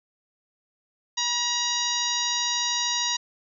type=harmonic tone with a mistuned harmonic; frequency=953 Hz; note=A#5; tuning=38 cents sharp; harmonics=1 / 2 / 3 / 4 / 5 / 6 / 7; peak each=-32 / -34 / -34 / -28 / -31 / -30 / -33 dBFS; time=1.17-3.17 s; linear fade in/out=10 ms; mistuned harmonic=1; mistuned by=+33 cents; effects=none